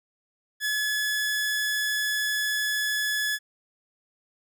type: tone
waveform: sawtooth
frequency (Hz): 1707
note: G#6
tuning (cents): +47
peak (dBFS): -21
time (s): 0.6-3.39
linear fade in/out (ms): 50
effects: none